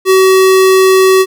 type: tone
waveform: square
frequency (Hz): 378.6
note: F#4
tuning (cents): +40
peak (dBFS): -5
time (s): 0.05-1.26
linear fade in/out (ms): 50
effects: none